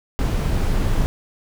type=noise; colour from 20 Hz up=brown; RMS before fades=-19 dBFS; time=0.19-1.06 s; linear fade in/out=0 ms; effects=none